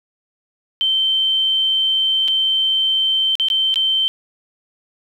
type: tone with dropouts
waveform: sine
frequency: 3108 Hz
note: G7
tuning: 16 cents flat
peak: -14 dBFS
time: 0.81-4.08 s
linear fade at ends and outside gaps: 0 ms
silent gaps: 2.279-2.283 / 3.354-3.398 / 3.485-3.501 / 3.742-3.758 s
effects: 8-bit